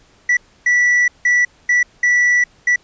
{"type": "tone bursts at uneven times", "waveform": "triangle", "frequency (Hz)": 1957, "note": "B6", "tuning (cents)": -16, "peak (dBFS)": -9, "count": 6, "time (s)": [[0.29, 0.37], [0.66, 1.08], [1.25, 1.45], [1.69, 1.83], [2.03, 2.44], [2.67, 2.76]], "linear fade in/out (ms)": 5, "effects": ["pink hiss -52 dBFS RMS until 2.83 s", "resampled to 16000 Hz"]}